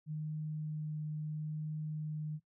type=tone with vibrato; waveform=sine; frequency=153.4 Hz; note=D#3; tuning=24 cents flat; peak=-36 dBFS; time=0.06-2.4 s; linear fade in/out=50 ms; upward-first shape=triangle; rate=0.74 Hz; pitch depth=9 cents each way; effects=noise-tail reverb RT60 0.1 s tail -18 dB re dry